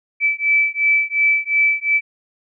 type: beating tone pair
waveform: sine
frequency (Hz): 2311 / 2313.8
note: D7 / D7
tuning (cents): -28 / -26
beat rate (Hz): 2.8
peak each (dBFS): -17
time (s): 0.2-2.01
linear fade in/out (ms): 50
effects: none